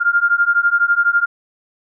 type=beating tone pair; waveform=sine; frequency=1396.9 / 1408.9 Hz; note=F6 / F6; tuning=0 / +15 cents; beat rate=12 Hz; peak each=-15 dBFS; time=0-1.26 s; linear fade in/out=20 ms; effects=none